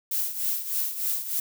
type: noise with tremolo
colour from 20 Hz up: violet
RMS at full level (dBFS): -25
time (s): 0.11-1.4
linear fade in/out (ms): 5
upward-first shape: triangle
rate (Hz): 3.3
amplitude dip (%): 75
effects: none